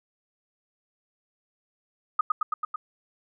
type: tone with echo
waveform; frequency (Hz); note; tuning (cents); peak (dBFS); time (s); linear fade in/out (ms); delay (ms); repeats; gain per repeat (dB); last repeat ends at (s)
sine; 1244.5; D#6; 0; -17; 2.19-2.21; 5; 110; 5; -2; 2.76
effects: none